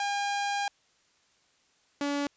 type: tone pair in turn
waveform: sawtooth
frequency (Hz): 808 / 285.7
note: G#5 / D4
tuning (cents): -48 / -48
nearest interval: octave + tritone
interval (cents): 1800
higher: first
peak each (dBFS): -24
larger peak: neither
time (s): 0-0.68 / 2.01-2.27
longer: first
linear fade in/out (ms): 2
effects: white hiss -67 dBFS RMS until 2.36 s + resampled to 16000 Hz